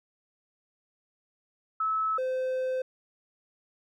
sine / triangle tone pair in turn, 1300 / 515.9 Hz, E6 / C5, -24 / -24 cents, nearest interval octave + major third, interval 1600 cents, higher first, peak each -25 dBFS, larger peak neither, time 1.8-2.18 / 2.18-2.82 s, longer second, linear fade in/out 5 ms, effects none

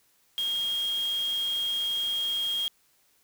sine tone in noise, 3248 Hz, G#7, 39 cents flat, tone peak -26 dBFS, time 0.38-2.68 s, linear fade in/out 0 ms, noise white, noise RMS -43 dBFS, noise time 0.38-2.68 s, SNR +14 dB, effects white hiss -66 dBFS RMS until 3.23 s

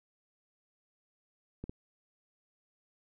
clicks, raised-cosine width 3 ms, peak -27 dBFS, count 2, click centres 1.64 / 1.695 s, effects none

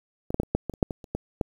clicks, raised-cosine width 2 ms, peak -17 / -11 / -9 / -23 / -8 / -16 / -28 / -6 / -17 / -29 / -14 / -10 dBFS, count 12, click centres 0.305 / 0.344 / 0.4 / 0.433 / 0.55 / 0.697 / 0.738 / 0.828 / 0.908 / 1.042 / 1.15 / 1.412 s, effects 8-bit

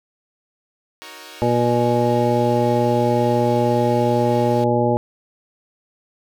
5% pulse chord, D# minor seventh, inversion none, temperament equal, 311.1 / 370 / 466.2 / 554.4 Hz, D#4 / F#4 / A#4 / C#5, 0 / 0 / 0 / 0 cents, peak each -31 dBFS, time 1.02-4.64 s, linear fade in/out 0 ms
harmonic tone, 120 Hz, B2, 49 cents flat, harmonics 1 / 2 / 3 / 4 / 5 / 7, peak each -22 / -22 / -22 / -22 / -22 / -22 dBFS, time 1.42-4.97 s, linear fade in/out 0 ms
effects none

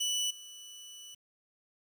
25% pulse tone with level steps, 2967 Hz, F#7, 4 cents sharp, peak -26 / -43 dBFS, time 0-1.15 s, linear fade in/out 10 ms, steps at 0.3 s, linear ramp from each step 10 ms, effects 10-bit

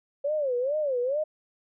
sine tone with vibrato, 547 Hz, C#5, 23 cents flat, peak -24 dBFS, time 0.24-1.24 s, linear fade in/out 10 ms, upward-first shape sine, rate 2.3 Hz, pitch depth 210 cents each way, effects none

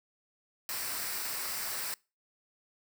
white noise with comb filter, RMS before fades -36 dBFS, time 0.69-1.94 s, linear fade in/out 0 ms, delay 0.3 ms, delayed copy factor -0.5, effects noise-tail reverb RT60 0.3 s tail -25 dB re dry

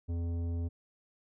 sine tone with tanh clipping, 84.9 Hz, F2, 48 cents flat, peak -33 dBFS, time 0.08-0.69 s, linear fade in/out 20 ms, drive 12 dB, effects none

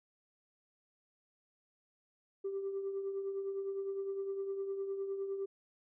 sine tone with tremolo, 392 Hz, G4, in tune, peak -32 dBFS, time 2.44-5.46 s, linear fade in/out 10 ms, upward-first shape triangle, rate 9.8 Hz, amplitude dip 55%, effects tanh soft clip ceiling -31 dBFS

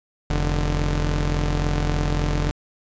sawtooth tone pair together, 43.55 / 148.2 Hz, F1 / D3, -4 / +16 cents, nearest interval octave + major sixth, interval 2120 cents, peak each -17 / -21 dBFS, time 0.3-2.51 s, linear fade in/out 0 ms, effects resampled to 16000 Hz

